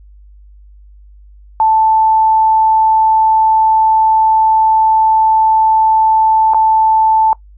sine tone with dropouts, 880 Hz, A5, in tune, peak -7 dBFS, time 1.6-7.33 s, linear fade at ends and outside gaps 1 ms, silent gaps 6.536-6.545 s, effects noise-tail reverb RT60 0.1 s tail -21 dB re dry + added 50 Hz sine -37 dBFS peak until 7.57 s

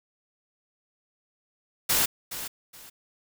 white noise with echo, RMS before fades -23 dBFS, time 1.89-2.06 s, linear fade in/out 10 ms, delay 420 ms, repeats 2, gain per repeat -12 dB, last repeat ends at 2.9 s, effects none

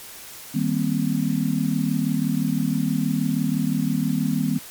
sine chord, C minor seventh, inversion first, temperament just, 156.98 / 196.22 / 235.5 / 261.6 Hz, Eb3 / G3 / Bb3 / C4, +16 / +2 / +18 / 0 cents, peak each -25 dBFS, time 0.54-4.59 s, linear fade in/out 10 ms, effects white hiss -40 dBFS RMS until 4.7 s + MP3 96 kbps

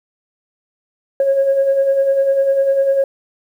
sine beating tone pair, 537 / 547 Hz, C5 / C#5, +45 / -23 cents, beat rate 10 Hz, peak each -20 / -11 dBFS, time 1.2-3.04 s, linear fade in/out 2 ms, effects tanh soft clip ceiling -7 dBFS + 8-bit

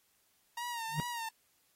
sawtooth tone with vibrato, 932.3 Hz, A#5, in tune, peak -33 dBFS, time 0.57-1.29 s, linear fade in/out 5 ms, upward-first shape sine, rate 2.5 Hz, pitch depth 69 cents each way
sine tone with exponential growth, 151.5 Hz, D#3, 46 cents flat, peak -27 dBFS, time 0.88-1 s, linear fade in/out 0 ms, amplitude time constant 25 ms
effects white hiss -72 dBFS RMS until 1.75 s + AAC 48 kbps

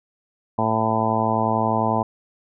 harmonic tone, 111.2 Hz, A2, 19 cents sharp, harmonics 1 / 2 / 3 / 4 / 5 / 6 / 7 / 8 / 9, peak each -27 / -25 / -31 / -30 / -30 / -26 / -26 / -25 / -26 dBFS, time 0.58-2.03 s, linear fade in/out 5 ms, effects none

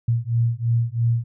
sine beating tone pair, 115.5 / 118.5 Hz, A#2 / A#2, -16 / +29 cents, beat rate 3 Hz, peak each -21 dBFS, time 0.08-1.24 s, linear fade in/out 5 ms, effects none

